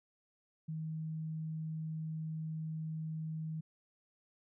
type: tone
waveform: sine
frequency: 158.3 Hz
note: D#3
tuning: 30 cents sharp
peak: -37 dBFS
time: 0.68-3.61 s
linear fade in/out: 10 ms
effects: none